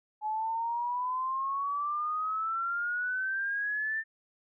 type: exponential sweep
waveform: sine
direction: up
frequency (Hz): 849 to 1794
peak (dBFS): -29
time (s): 0.21-4.04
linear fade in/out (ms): 50
effects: none